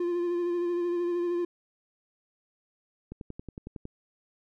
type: tone with vibrato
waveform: triangle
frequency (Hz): 348.7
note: F4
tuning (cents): -3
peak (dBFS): -24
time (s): 0-1.45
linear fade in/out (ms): 5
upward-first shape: sine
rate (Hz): 13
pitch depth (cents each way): 24
type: click train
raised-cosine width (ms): 3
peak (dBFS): -26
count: 9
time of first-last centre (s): 3.12-3.854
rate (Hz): 10.9
effects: none